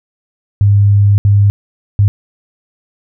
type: tone bursts at uneven times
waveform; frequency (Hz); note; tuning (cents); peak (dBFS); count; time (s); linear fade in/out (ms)
sine; 101.3; G#2; -43; -5; 3; 0.61-1.18 / 1.25-1.5 / 1.99-2.08; 0
effects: none